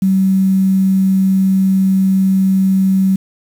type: tone with quantisation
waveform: sine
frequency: 191.1 Hz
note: G3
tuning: 44 cents flat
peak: -9 dBFS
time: 0.02-3.16 s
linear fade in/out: 5 ms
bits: 6
effects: none